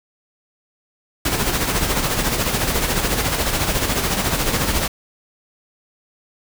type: noise with tremolo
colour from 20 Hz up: pink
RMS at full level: -18 dBFS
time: 1.25-4.88 s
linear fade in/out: 5 ms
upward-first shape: sine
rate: 14 Hz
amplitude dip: 50%
effects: none